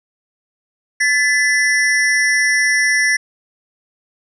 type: ring-modulated tone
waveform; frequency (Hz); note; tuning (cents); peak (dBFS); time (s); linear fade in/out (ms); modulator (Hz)
square; 1872; A#6; +7; -10; 1-3.17; 10; 132
effects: resampled to 22050 Hz